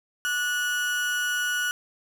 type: tone with amplitude modulation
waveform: 35% pulse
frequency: 1464 Hz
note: F#6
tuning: 19 cents flat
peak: -21 dBFS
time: 0.25-1.71 s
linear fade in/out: 0 ms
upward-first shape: sine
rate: 297 Hz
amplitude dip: 35%
effects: none